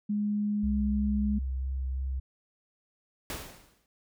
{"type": "tone", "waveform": "sine", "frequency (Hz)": 207.7, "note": "G#3", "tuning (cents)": 0, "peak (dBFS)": -26, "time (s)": [0.09, 1.39], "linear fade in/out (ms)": 10}
{"type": "tone with vibrato", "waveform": "sine", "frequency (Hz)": 65.7, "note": "C2", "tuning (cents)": 8, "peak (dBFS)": -29, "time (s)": [0.63, 2.2], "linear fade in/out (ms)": 10, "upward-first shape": "sine", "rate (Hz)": 3, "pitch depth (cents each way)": 17}
{"type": "noise with exponential decay", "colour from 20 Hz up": "pink", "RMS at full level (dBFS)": -34, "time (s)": [3.3, 3.86], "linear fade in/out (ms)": 1, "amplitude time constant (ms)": 120}
{"effects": []}